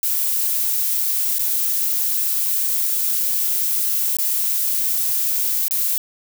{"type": "noise with dropouts", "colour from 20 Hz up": "violet", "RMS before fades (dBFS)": -20, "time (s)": [0.03, 5.98], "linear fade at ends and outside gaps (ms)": 1, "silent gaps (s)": [[1.385, 1.393], [4.169, 4.186], [5.682, 5.709]], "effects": []}